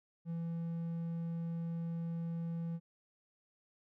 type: tone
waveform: triangle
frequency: 167.2 Hz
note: E3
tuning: 25 cents sharp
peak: -34 dBFS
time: 0.25-2.8 s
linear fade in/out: 50 ms
effects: none